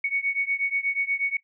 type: beating tone pair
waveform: sine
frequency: 2223 / 2231.3 Hz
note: C#7 / C#7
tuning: +4 / +11 cents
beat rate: 8.3 Hz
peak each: -26 / -27 dBFS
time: 0.04-1.37 s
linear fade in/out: 5 ms
effects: noise-tail reverb RT60 0.1 s tail -18 dB re dry